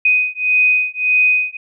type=beating tone pair; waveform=sine; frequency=2498 / 2499.7 Hz; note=D#7 / D#7; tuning=+6 / +7 cents; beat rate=1.7 Hz; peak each=-15 dBFS; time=0.05-1.57 s; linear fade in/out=5 ms; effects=none